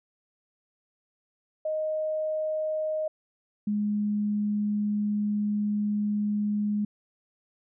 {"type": "tone pair in turn", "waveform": "sine", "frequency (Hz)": [622.3, 208.1], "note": ["D#5", "G#3"], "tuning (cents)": [0, 4], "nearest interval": "octave + perfect fifth", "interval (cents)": 1896, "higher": "first", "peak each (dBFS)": [-26, -24], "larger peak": "second", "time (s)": [[1.65, 3.08], [3.67, 6.85]], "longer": "second", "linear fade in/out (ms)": 5, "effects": []}